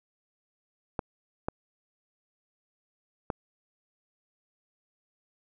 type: clicks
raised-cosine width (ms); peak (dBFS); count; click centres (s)
1; -15; 3; 0.992 / 1.485 / 3.302
effects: none